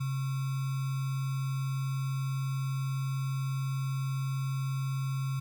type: tone with sample-and-hold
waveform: sine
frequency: 134.2 Hz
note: C3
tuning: 44 cents sharp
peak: -29 dBFS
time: 0-5.4 s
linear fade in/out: 10 ms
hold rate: 1225 Hz
effects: none